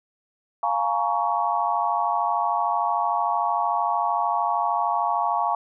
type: chord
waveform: sine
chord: Bb minor seventh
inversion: second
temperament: just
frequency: 699.2 / 839.1 / 932.3 / 1118.8 Hz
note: F5 / Ab5 / Bb5 / Db6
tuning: +2 / +18 / 0 / +16 cents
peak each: -26 dBFS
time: 0.63-5.55 s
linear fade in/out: 2 ms
effects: none